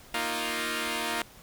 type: chord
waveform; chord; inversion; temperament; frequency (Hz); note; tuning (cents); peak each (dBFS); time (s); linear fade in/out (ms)
5% pulse; Bb suspended fourth; none; equal; 233.1 / 311.1 / 349.2; Bb3 / Eb4 / F4; 0 / 0 / 0; -22; 0.14-1.22; 2
effects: pink hiss -52 dBFS RMS until 1.42 s